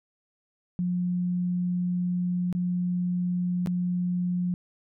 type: tone with dropouts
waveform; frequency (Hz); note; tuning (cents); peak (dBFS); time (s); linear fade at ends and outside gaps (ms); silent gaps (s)
sine; 178.4; F3; +37; -24; 0.79-4.54; 0; 2.527-2.55 / 3.661-3.672
effects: none